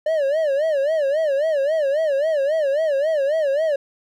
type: tone with vibrato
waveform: triangle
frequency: 592 Hz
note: D5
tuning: 14 cents sharp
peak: -15 dBFS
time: 0.06-3.76 s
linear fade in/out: 5 ms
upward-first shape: sine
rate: 3.7 Hz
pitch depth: 160 cents each way
effects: none